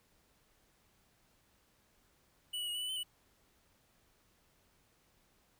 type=tone with pitch steps; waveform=square; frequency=2955 / 2937 / 2882 / 2961 / 2981 / 3066 / 2955 Hz; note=F#7 / F#7 / F#7 / F#7 / F#7 / G7 / F#7; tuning=-3 / -13 / -46 / +1 / +12 / -39 / -3 cents; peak=-37 dBFS; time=2.53-3.034 s; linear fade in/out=10 ms; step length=72 ms; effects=pink hiss -71 dBFS RMS until 5.59 s